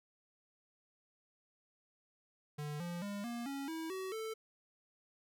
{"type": "tone with pitch steps", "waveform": "square", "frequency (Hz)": [148.3, 173.33, 202.6, 236.8, 276.7, 323.4, 378, 441.8], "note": ["D3", "F3", "G#3", "A#3", "C#4", "E4", "F#4", "A4"], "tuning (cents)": [17, -13, -43, 27, -3, -33, 37, 7], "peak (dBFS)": -40, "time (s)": [2.58, 4.34], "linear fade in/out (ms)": 10, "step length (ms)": 220, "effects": []}